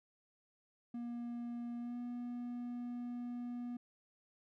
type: tone with pitch glide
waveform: triangle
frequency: 238.1 to 242.5 Hz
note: A#3 to B3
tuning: +37 to -31 cents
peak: -38 dBFS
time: 0.94-3.77 s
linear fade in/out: 5 ms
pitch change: +32 cents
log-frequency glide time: 1.79-1.97 s
effects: none